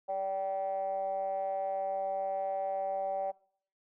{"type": "ring-modulated tone", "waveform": "triangle", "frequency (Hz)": 96.5, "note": "G2", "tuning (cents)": -27, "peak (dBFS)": -25, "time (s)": [0.08, 3.32], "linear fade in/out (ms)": 20, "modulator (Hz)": 676, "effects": ["noise-tail reverb RT60 0.5 s tail -20 dB re dry", "tanh soft clip ceiling -23 dBFS"]}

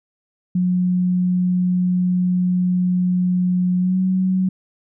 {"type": "tone with pitch glide", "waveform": "sine", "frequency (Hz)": [180.8, 186.64], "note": ["F#3", "F#3"], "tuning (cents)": [-40, 15], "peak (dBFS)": -15, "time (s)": [0.55, 4.49], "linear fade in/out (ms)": 5, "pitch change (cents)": 55, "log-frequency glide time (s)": [3.79, 3.98], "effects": []}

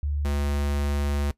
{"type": "tone pair in turn", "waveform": ["sine", "square"], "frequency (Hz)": [72.7, 71.62], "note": ["D2", "D2"], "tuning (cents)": [-17, -43], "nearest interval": "unison", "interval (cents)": 26, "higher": "first", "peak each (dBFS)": -24, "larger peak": "neither", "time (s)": [[0.03, 0.25], [0.25, 1.31]], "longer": "second", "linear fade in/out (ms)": 0, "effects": ["noise-tail reverb RT60 0.1 s tail -19 dB re dry", "resampled to 32000 Hz"]}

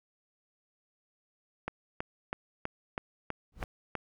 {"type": "click train", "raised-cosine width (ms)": 0.5, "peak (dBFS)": -18, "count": 8, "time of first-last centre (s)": [1.68, 3.953], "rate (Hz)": 3.08}
{"type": "noise with exponential growth", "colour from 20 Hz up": "brown", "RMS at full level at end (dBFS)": -31, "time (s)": [3.52, 3.64], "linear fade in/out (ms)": 2, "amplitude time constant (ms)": 25}
{"effects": []}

